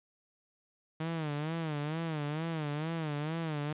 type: tone with vibrato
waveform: sawtooth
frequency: 155.56 Hz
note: D#3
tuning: in tune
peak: -29 dBFS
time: 1-3.73 s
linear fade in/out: 5 ms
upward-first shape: sine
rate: 2.2 Hz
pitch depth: 120 cents each way
effects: resampled to 8000 Hz + 10-bit